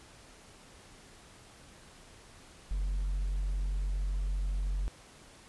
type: tone with hard clipping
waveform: sine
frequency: 46.25 Hz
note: F#1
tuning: in tune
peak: -30 dBFS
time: 2.71-4.88 s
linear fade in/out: 0 ms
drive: 2 dB
effects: pink hiss -55 dBFS RMS until 5.48 s + resampled to 24000 Hz